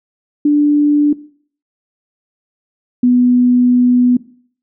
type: tone pair in turn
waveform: sine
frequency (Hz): 293.7 / 247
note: D4 / B3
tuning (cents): 0 / 0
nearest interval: minor third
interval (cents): 300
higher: first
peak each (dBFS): -7 / -7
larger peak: neither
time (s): 0.45-1.13 / 3.03-4.17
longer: second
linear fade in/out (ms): 5
effects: noise-tail reverb RT60 0.5 s tail -18 dB re dry